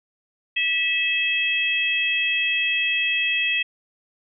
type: harmonic tone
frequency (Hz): 650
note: E5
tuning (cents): -24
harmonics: 3 / 4 / 5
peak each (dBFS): -27 / -21 / -26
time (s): 0.56-3.63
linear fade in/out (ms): 10
effects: none

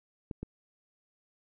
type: clicks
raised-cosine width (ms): 3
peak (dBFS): -24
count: 2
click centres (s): 0.312 / 0.43
effects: none

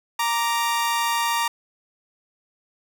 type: tone pair together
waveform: sawtooth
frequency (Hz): 932.3 / 1174.6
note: A#5 / D6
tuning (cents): 0 / 0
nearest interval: major third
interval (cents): 400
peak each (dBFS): -18 / -23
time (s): 0.19-1.48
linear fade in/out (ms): 5
effects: none

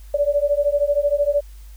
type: beating tone pair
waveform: sine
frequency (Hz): 571 / 584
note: D5 / D5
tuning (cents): -49 / -10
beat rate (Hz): 13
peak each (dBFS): -19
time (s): 0.14-1.41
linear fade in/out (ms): 5
effects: added 50 Hz sine -37 dBFS peak until 1.76 s + white hiss -54 dBFS RMS until 1.76 s

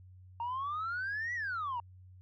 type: exponential two-way sweep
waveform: sine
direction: up then down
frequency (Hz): 920 to 1975.5 to 920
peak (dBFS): -32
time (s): 0.4-1.8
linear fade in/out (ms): 2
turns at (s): 1.34
effects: tanh soft clip ceiling -31 dBFS + added 92 Hz sine -52 dBFS peak until 2.21 s

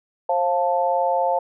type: chord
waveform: sine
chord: F major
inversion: second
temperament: equal with one note detuned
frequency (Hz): 533.6 / 698.5 / 880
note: C5 / F5 / A5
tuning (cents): +34 / 0 / 0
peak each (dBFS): -22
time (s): 0.29-1.39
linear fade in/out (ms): 5
effects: none

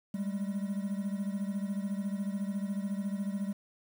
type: beating tone pair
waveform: triangle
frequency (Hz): 196 / 210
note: G3 / G#3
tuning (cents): 0 / +19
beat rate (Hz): 14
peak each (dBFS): -31 / -35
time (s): 0.14-3.53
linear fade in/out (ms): 5
effects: 9-bit

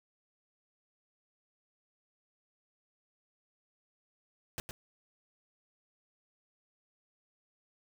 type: noise with echo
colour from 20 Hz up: pink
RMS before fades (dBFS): -38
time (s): 4.58-4.6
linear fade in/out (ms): 0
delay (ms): 110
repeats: 1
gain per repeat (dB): -5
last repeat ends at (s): 4.71
effects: none

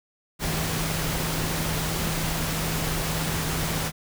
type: tone in noise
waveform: sine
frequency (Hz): 160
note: D#3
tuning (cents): +49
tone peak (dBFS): -30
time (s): 0.39-3.92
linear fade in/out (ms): 50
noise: pink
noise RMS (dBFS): -28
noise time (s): 0.39-3.92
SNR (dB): -5
effects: none

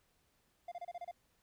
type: tone bursts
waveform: triangle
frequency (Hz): 698.5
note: F5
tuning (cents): 0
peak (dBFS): -39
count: 7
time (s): 0.68-1.113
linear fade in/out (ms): 5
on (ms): 37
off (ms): 29
effects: pink hiss -75 dBFS RMS until 1.42 s

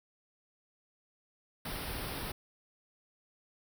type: band-stop noise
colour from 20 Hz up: pink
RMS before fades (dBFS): -39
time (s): 1.65-2.32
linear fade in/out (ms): 5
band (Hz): 5500 to 8800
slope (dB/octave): 96
effects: none

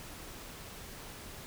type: silence
effects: pink hiss -47 dBFS RMS until 1.46 s

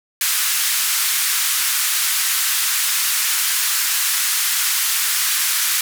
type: band-pass noise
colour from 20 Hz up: white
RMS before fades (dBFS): -19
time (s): 0.21-5.81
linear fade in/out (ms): 2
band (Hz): 1200 to 15000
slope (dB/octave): 24
effects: none

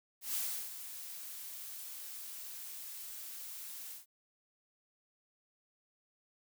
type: noise with ADSR envelope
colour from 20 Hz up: blue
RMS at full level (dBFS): -35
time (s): 0.21-4.06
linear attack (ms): 140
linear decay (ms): 350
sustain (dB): -11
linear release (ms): 140
effects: none

